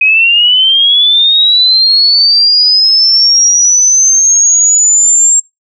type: linear sweep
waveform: sine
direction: up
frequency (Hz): 2507 to 7480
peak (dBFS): -4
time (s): 0.01-5.4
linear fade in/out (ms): 5
effects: noise-tail reverb RT60 0.2 s tail -25 dB re dry